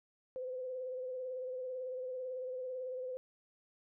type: tone with vibrato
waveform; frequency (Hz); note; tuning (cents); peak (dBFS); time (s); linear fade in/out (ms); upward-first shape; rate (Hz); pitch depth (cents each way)
sine; 510; C5; -44; -38; 0.36-3.17; 0; sine; 18; 36
effects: none